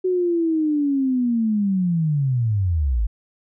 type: linear sweep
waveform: sine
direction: down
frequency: 373.1 to 48.38 Hz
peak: -17 dBFS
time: 0.04-3.07 s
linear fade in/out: 10 ms
effects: none